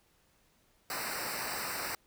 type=noise with comb filter; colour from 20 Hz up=pink; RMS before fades=-37 dBFS; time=0.9-1.95 s; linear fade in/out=2 ms; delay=0.3 ms; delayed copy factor=-0.95; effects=pink hiss -69 dBFS RMS until 2.06 s